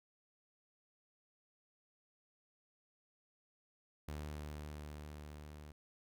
sawtooth tone with level ramp, 74.8 Hz, D2, 32 cents sharp, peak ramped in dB -38 to -47 dBFS, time 4.08-5.72 s, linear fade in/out 5 ms, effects none

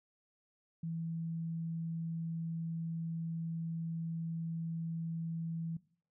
sine tone, 164.7 Hz, E3, 1 cent flat, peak -36 dBFS, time 0.83-5.77 s, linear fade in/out 5 ms, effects noise-tail reverb RT60 0.5 s tail -19 dB re dry

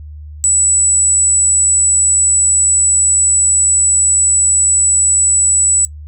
sine tone, 7902 Hz, B8, in tune, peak -8 dBFS, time 0.44-5.85 s, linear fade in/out 0 ms, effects noise-tail reverb RT60 0.1 s tail -22 dB re dry + added 75 Hz sine -28 dBFS peak until 6.07 s

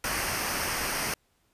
pink noise with comb filter, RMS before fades -30 dBFS, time 0.04-1.14 s, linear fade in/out 2 ms, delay 0.27 ms, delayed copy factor -0.6, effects pink hiss -70 dBFS RMS until 1.53 s + resampled to 32000 Hz

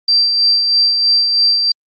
sine tone with tremolo, 4699 Hz, D8, in tune, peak -8 dBFS, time 0.08-1.72 s, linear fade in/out 5 ms, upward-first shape sine, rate 3.1 Hz, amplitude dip 40%, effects Opus 32 kbps

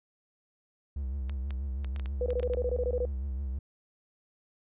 triangle tone with vibrato, 67.1 Hz, C2, 44 cents sharp, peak -29 dBFS, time 0.96-3.59 s, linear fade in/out 5 ms, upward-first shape triangle, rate 6.2 Hz, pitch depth 120 cents each way
clicks, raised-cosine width 0.2 ms, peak -26 dBFS, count 10, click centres 1.296 / 1.507 / 1.846 / 1.962 / 1.997 / 2.059 / 2.305 / 2.397 / 2.431 / 2.536 s
sine tone bursts, 493.9 Hz, B4, in tune, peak -27 dBFS, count 12, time 2.21-3.053 s, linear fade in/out 2 ms, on 51 ms, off 21 ms
effects resampled to 8000 Hz

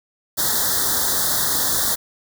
white band-stop noise, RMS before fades -20 dBFS, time 0.37-1.96 s, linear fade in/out 20 ms, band 1900 to 3400 Hz, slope 96 dB/octave, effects none

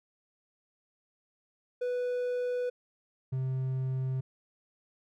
triangle tone pair in turn, 493.9 / 130.82 Hz, B4 / C3, 0 / 0 cents, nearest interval octave + major seventh, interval 2300 cents, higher first, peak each -27 dBFS, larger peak neither, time 1.81-2.7 / 3.32-4.21 s, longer neither, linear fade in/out 10 ms, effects none

